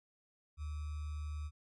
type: tone with sample-and-hold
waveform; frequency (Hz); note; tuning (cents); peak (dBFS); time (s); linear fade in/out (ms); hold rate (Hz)
sine; 75.6; D#2; -49; -38; 0.57-1.51; 50; 1225
effects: resampled to 22050 Hz